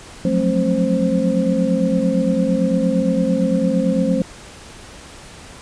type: tone cluster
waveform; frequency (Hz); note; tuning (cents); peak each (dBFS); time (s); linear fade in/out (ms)
sine; 178.2 / 187 / 219.1 / 266.4 / 524; F3 / F#3 / A3 / C4 / C5; +35 / +19 / -7 / +31 / +2; -21; 0.25-4.22; 2
effects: pink hiss -39 dBFS RMS until 5.61 s + resampled to 22050 Hz